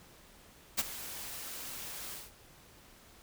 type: noise with ADSR envelope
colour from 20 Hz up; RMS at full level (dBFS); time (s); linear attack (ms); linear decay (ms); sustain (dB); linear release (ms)
white; -28; 0.77-2.32; 24; 28; -15; 190
effects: pink hiss -58 dBFS RMS until 3.22 s